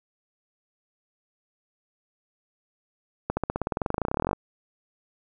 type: accelerating click train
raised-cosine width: 1 ms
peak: -11 dBFS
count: 27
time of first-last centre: 3.3-4.331 s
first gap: 70 ms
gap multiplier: 0.95
effects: none